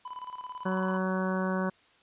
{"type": "tone with tremolo", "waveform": "triangle", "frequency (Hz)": 1000, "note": "B5", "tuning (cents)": 21, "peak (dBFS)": -34, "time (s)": [0.05, 0.99], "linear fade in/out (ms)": 5, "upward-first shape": "square", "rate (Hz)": 18, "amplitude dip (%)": 70}
{"type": "harmonic tone", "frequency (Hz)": 187.2, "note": "F#3", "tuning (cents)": 20, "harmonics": [1, 2, 3, 4, 5, 6, 7, 8, 9], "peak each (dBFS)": [-29, -36, -35, -43, -39, -38, -47, -38, -47], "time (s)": [0.65, 1.7], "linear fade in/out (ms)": 10}
{"effects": ["white hiss -62 dBFS RMS until 2.02 s", "resampled to 8000 Hz"]}